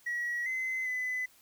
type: tone with pitch steps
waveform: triangle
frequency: 1918 / 2048 / 2009 Hz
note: A#6 / C7 / B6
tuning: +49 / -38 / +29 cents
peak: -28 dBFS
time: 0.06-1.26 s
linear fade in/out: 10 ms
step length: 400 ms
effects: tanh soft clip ceiling -27 dBFS + white hiss -62 dBFS RMS until 1.41 s